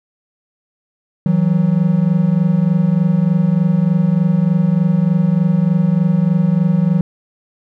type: tone pair together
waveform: triangle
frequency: 161.67 / 185 Hz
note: E3 / F#3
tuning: -33 / 0 cents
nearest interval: major second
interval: 233 cents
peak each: -12 dBFS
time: 1.26-7.01 s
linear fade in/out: 2 ms
effects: none